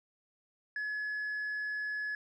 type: tone with tanh clipping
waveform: sine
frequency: 1700 Hz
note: G#6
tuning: 40 cents sharp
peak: -34 dBFS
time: 0.76-2.15 s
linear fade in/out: 2 ms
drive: 1 dB
effects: none